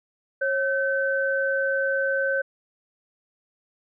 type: tone pair together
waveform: sine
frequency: 544.4 / 1533 Hz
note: C#5 / G6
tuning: -31 / -39 cents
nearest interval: octave + tritone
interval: 1792 cents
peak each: -24 dBFS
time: 0.41-2.42 s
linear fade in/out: 10 ms
effects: none